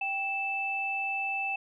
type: tone pair together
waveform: sine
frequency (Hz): 784 / 2640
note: G5 / E7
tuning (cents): 0 / +2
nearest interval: octave + major sixth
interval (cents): 2102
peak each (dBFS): -34 / -30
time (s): 0.01-1.56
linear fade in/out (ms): 5
effects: none